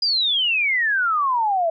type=exponential sweep; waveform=sine; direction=down; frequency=4941 to 642 Hz; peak=-17 dBFS; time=0.02-1.7 s; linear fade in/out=5 ms; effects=none